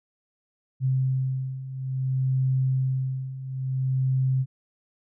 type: beating tone pair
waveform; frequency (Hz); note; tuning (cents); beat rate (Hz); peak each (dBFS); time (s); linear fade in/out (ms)
sine; 130.81 / 131.39; C3 / C3; 0 / +8; 0.58; -28 / -24; 0.8-4.46; 50
effects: none